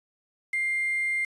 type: tone with quantisation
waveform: sine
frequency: 2100 Hz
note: C7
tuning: 6 cents sharp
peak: -24 dBFS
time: 0.53-1.25 s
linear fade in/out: 5 ms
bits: 7
effects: resampled to 24000 Hz